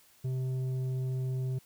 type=tone with tanh clipping; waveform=sine; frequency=129.6 Hz; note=C3; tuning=16 cents flat; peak=-31 dBFS; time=0.24-1.59 s; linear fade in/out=10 ms; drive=7 dB; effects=white hiss -62 dBFS RMS until 1.65 s